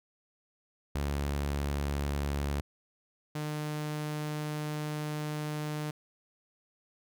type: tone pair in turn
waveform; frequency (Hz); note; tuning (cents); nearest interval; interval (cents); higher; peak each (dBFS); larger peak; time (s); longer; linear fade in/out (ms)
sawtooth; 71.3 / 151.08; C#2 / D3; +49 / +49; octave + minor second; 1300; second; -26 / -29; first; 0.95-2.61 / 3.35-5.91; second; 5
effects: none